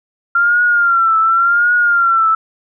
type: tone with vibrato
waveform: sine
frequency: 1381 Hz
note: F6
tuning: 20 cents flat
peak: -9 dBFS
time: 0.35-2.35 s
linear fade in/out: 5 ms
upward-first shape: triangle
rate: 0.9 Hz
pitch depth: 90 cents each way
effects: none